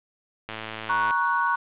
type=click train; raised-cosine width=0.3 ms; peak=-17 dBFS; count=69; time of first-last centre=0.49-1.108 s; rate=110 Hz
type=chord; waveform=sine; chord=F# major; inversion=first; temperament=equal with one note detuned; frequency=943.2 / 1108.7 / 1480 Hz; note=A#5 / C#6 / F#6; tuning=+20 / 0 / 0 cents; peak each=-25 dBFS; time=0.89-1.56 s; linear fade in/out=10 ms
effects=resampled to 8000 Hz + 8-bit